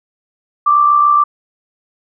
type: tone with amplitude modulation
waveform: sine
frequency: 1174.7 Hz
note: D6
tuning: in tune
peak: -5 dBFS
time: 0.66-1.24 s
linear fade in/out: 10 ms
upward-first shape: sine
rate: 66.8 Hz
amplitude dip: 50%
effects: none

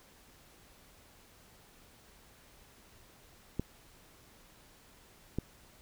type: clicks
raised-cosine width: 3 ms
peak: -19 dBFS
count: 2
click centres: 3.596 / 5.386 s
effects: pink hiss -60 dBFS RMS until 5.81 s

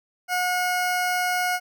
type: tone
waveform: 20% pulse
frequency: 724 Hz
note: F#5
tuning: 38 cents flat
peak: -17 dBFS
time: 0.28-1.6 s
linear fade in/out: 50 ms
effects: none

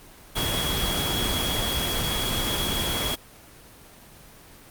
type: tone in noise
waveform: sine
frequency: 3322 Hz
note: G#7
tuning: in tune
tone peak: -28 dBFS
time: 0.35-3.16 s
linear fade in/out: 20 ms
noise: pink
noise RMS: -26 dBFS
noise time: 0.35-3.16 s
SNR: -5 dB
effects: pink hiss -48 dBFS RMS until 4.7 s + Opus 24 kbps

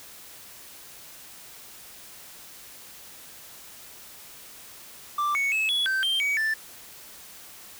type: tone with pitch steps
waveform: triangle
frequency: 1177 / 2219 / 2589 / 3380 / 1552 / 3159 / 2263 / 1766 Hz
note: D6 / C#7 / E7 / G#7 / G6 / G7 / C#7 / A6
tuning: +3 / +1 / -32 / +30 / -18 / +13 / +35 / +6 cents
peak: -21 dBFS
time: 5.18-6.54 s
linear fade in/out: 5 ms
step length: 170 ms
effects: white hiss -46 dBFS RMS until 7.79 s

